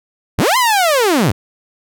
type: linear two-way sweep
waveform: sawtooth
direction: up then down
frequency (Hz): 32.7 to 1051 to 77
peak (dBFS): -7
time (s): 0.38-1.32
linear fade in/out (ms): 10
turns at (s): 0.57
effects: none